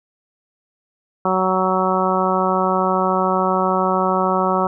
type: harmonic tone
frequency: 186.9 Hz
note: F#3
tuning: 18 cents sharp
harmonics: 1 / 2 / 3 / 4 / 5 / 6 / 7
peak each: -23 / -23 / -23 / -23 / -23 / -23 / -23 dBFS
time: 1.25-4.67 s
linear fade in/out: 2 ms
effects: none